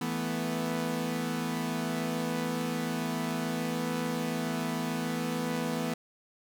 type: chord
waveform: sawtooth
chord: E suspended fourth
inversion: none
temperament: equal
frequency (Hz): 164.81 / 220 / 246.9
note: E3 / A3 / B3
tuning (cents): 0 / 0 / 0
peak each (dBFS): -31 / -32 / -29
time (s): 0.01-5.94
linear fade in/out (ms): 5
effects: none